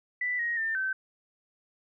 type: tone with pitch steps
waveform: sine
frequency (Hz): 1980 / 1881 / 1797 / 1541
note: B6 / A#6 / A6 / G6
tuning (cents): +4 / +15 / +36 / -30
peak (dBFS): -27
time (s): 0.21-0.93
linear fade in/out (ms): 5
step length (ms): 180
effects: none